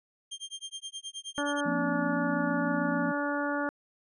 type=tone with tremolo; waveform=sawtooth; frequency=3185 Hz; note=G7; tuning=27 cents sharp; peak=-32 dBFS; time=0.31-1.61 s; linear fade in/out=10 ms; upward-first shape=sine; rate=9.5 Hz; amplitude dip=100%
type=harmonic tone; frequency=288.5 Hz; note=D4; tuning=31 cents flat; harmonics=1 / 2 / 3 / 4 / 5 / 6; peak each=-32 / -34 / -37 / -38 / -34 / -41 dBFS; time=1.38-3.69 s; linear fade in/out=0 ms
type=chord; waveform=sine; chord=F suspended fourth; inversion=none; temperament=just; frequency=174.61 / 232.8 / 261.9 Hz; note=F3 / Bb3 / C4; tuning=0 / -2 / +2 cents; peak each=-34 dBFS; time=1.65-3.12 s; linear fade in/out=10 ms
effects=resampled to 24000 Hz